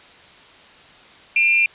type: tone pair together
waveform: sine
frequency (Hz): 2392 / 2676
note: D7 / E7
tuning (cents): +31 / +25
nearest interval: major second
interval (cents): 194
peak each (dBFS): -14 / -20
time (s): 1.36-1.66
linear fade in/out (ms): 2
effects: white hiss -46 dBFS RMS until 1.74 s + resampled to 8000 Hz